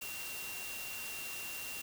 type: tone in noise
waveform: sine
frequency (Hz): 2754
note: F7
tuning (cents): -25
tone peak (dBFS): -44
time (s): 0.01-1.82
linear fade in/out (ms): 10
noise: white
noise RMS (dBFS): -44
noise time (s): 0.01-1.82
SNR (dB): -3
effects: none